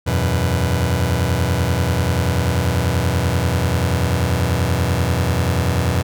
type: chord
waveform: sawtooth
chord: E suspended second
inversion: none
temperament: just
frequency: 82.41 / 92.71 / 123.61 Hz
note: E2 / F#2 / B2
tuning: 0 / +4 / +2 cents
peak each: -16 dBFS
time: 0.06-6.03 s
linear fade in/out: 20 ms
effects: none